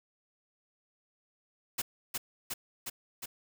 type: noise with echo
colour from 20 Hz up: white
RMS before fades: -32 dBFS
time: 1.78-1.82 s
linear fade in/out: 10 ms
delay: 360 ms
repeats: 4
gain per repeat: -2 dB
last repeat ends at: 3.26 s
effects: none